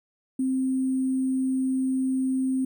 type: tone with sample-and-hold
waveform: sine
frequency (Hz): 261.6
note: C4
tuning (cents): 0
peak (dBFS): -22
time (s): 0.39-2.65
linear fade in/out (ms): 5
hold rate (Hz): 8820
effects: none